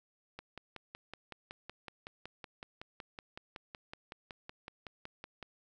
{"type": "click train", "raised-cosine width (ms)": 0.3, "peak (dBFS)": -28, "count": 28, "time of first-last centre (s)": [0.39, 5.427], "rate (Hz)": 5.36, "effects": []}